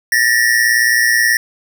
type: tone pair together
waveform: square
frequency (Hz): 1781.5 / 1900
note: A6 / A#6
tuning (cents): +21 / +33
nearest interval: minor second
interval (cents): 112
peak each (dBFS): -14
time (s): 0.12-1.37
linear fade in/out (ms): 2
effects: none